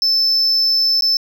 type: tone with dropouts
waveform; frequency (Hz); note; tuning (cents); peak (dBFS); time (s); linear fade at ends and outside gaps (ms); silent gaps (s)
sine; 5274; E8; 0; -10; 0.02-1.17; 1; 1.009-1.022
effects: tanh soft clip ceiling -11 dBFS